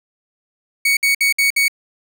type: tone bursts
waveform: 40% pulse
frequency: 2233 Hz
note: C#7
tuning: 12 cents sharp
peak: -12 dBFS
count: 5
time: 0.85-1.682 s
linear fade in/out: 5 ms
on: 120 ms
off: 58 ms
effects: none